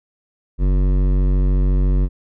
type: tone with hard clipping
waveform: triangle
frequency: 47.03 Hz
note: F#1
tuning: 29 cents sharp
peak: -15 dBFS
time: 0.58-2.09 s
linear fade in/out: 50 ms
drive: 18 dB
effects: none